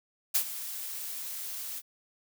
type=noise with ADSR envelope; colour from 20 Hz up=blue; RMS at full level=-24 dBFS; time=0.34-1.82 s; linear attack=16 ms; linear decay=79 ms; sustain=-14 dB; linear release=41 ms; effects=none